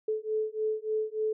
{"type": "beating tone pair", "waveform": "sine", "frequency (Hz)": [431.9, 435.3], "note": ["A4", "A4"], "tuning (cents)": [-32, -19], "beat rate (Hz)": 3.4, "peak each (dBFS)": [-31, -31], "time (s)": [0.08, 1.33], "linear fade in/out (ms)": 5, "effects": []}